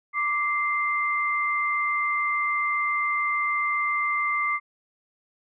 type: tone pair together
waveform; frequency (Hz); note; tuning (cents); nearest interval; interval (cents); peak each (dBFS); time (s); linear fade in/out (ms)
sine; 1173 / 2086; D6 / C7; -2 / -6; minor seventh; 996; -25; 0.13-4.6; 50
effects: none